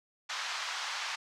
pink band-pass noise, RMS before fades -37 dBFS, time 0.29-1.16 s, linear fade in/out 10 ms, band 920 to 6000 Hz, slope 24 dB/octave, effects none

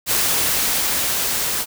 white noise with level ramp, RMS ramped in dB -18 to -22 dBFS, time 0.06-1.66 s, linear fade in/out 50 ms, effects none

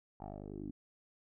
10% pulse tone with low-pass filter sweep, 50.5 Hz, G#1, 48 cents flat, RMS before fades -45 dBFS, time 0.2-0.71 s, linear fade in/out 5 ms, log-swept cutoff 860 to 270 Hz, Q 4.7, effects none

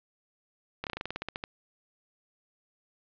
slowing click train, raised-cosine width 0.3 ms, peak -18 dBFS, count 13, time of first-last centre 0.84-1.439 s, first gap 28 ms, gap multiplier 1.1, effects resampled to 11025 Hz + 8-bit

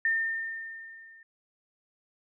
sine tone with level ramp, 1811 Hz, A6, 49 cents sharp, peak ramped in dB -22 to -51 dBFS, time 0.05-1.23 s, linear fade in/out 2 ms, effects none

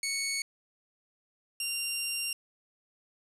15% pulse tone pair in turn, 2217 / 2775 Hz, C#7 / F7, 0 / -12 cents, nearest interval major third, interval 388 cents, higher second, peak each -24 dBFS, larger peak neither, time 0.03-0.42 / 1.6-2.33 s, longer second, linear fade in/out 2 ms, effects resampled to 32000 Hz + 9-bit

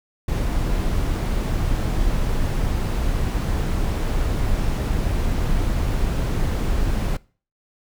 brown noise, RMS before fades -21 dBFS, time 0.28-7.17 s, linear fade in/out 5 ms, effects noise-tail reverb RT60 0.4 s tail -22 dB re dry

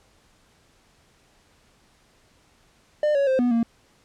triangle tone with pitch steps, 600 / 558 / 524 / 244.9 / 231.7 Hz, D5 / C#5 / C5 / B3 / A#3, +37 / +11 / +2 / -14 / -10 cents, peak -16 dBFS, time 3.03-3.63 s, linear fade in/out 2 ms, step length 120 ms, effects pink hiss -60 dBFS RMS until 4.04 s + low-pass 9000 Hz 12 dB/octave

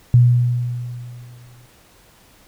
sine tone with exponential decay, 121.8 Hz, B2, 24 cents flat, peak -6 dBFS, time 0.14-1.66 s, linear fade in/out 0 ms, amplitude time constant 330 ms, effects pink hiss -51 dBFS RMS until 2.47 s

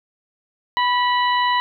harmonic tone with a mistuned harmonic, 987.8 Hz, B5, in tune, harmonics 1 / 2 / 3 / 4, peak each -17 / -23 / -27 / -29 dBFS, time 0.77-1.6 s, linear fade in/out 0 ms, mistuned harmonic 2, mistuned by -28 cents, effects none

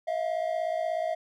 triangle tone pair together, 641.9 / 698.5 Hz, E5 / F5, -46 / 0 cents, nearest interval minor second, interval 146 cents, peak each -27 / -29 dBFS, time 0.07-1.15 s, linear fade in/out 10 ms, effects none

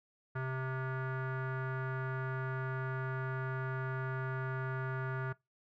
square tone with low-pass filter, 130.81 Hz, C3, in tune, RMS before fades -37 dBFS, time 0.35-5.33 s, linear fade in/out 10 ms, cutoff 1500 Hz, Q 4.8, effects noise-tail reverb RT60 0.2 s tail -22 dB re dry

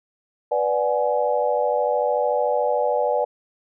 sine chord, G# half-diminished seventh, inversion first, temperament equal with one note detuned, 493.9 / 587.3 / 740 / 840.7 Hz, B4 / D5 / F#5 / G#5, 0 / 0 / 0 / +21 cents, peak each -23 / -22 / -27 / -25 dBFS, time 0.51-3.25 s, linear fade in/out 10 ms, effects none

